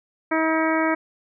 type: harmonic tone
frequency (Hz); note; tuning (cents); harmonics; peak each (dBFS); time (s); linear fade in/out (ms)
319.7; D#4; +47; 1 / 2 / 3 / 4 / 5 / 6 / 7; -22 / -25 / -27 / -28 / -29 / -30 / -30; 0.31-0.95; 10
effects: none